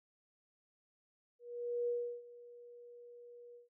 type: tone with ADSR envelope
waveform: sine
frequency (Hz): 480.3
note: B4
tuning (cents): -48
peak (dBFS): -32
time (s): 1.39-3.69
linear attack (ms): 490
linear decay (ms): 340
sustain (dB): -20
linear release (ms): 140
effects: none